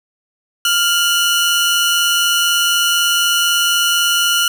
sawtooth tone pair together, 1398 / 2960 Hz, F6 / F#7, +1 / 0 cents, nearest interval octave + minor second, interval 1299 cents, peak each -12 dBFS, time 0.65-4.48 s, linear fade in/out 2 ms, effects none

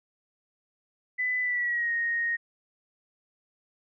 sine tone with pitch glide, 2000 to 1866.1 Hz, B6 to A#6, +21 to +1 cents, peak -25 dBFS, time 1.18-2.37 s, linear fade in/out 20 ms, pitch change -120 cents, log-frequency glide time 1.41-1.92 s, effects none

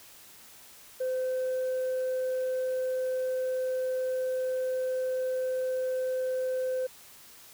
sine tone, 514 Hz, C5, 31 cents flat, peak -25 dBFS, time 1-6.87 s, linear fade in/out 10 ms, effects tanh soft clip ceiling -26 dBFS + white hiss -52 dBFS RMS until 7.53 s

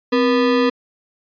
square ring-modulated tone, 370 Hz, F#4, in tune, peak -11 dBFS, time 0.12-0.7 s, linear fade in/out 10 ms, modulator 110 Hz, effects resampled to 11025 Hz

